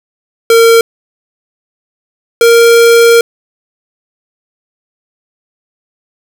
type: tone pair in turn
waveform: square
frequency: 459 / 465.7 Hz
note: A#4 / A#4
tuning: -27 / -2 cents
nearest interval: unison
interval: 25 cents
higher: second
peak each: -3 dBFS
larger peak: neither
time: 0.5-0.81 / 2.41-3.21 s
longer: second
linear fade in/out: 2 ms
effects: none